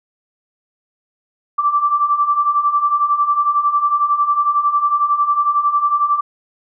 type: beating tone pair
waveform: sine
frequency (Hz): 1161 / 1172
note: D6 / D6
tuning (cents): -20 / -4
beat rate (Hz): 11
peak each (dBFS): -19 / -14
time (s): 1.58-6.21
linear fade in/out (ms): 10
effects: none